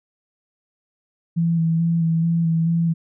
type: tone with vibrato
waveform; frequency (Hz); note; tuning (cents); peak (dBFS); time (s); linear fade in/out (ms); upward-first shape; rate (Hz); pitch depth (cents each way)
sine; 165.6; E3; +8; -16; 1.36-2.94; 20; square; 2.3; 19
effects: none